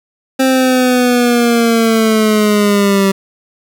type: linear sweep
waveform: 25% pulse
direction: down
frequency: 264.5 to 193.6 Hz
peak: -5 dBFS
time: 0.39-3.12 s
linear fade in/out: 10 ms
effects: none